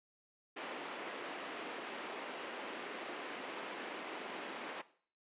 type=band-pass noise; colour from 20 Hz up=pink; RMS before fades=-45 dBFS; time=0.56-4.82 s; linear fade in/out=10 ms; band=280 to 3200 Hz; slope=24 dB/octave; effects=noise-tail reverb RT60 0.5 s tail -17 dB re dry + resampled to 8000 Hz